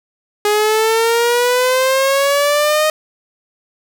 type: exponential sweep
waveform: sawtooth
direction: up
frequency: 414.5 to 622.3 Hz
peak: -8 dBFS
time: 0.45-2.9 s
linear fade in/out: 2 ms
effects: none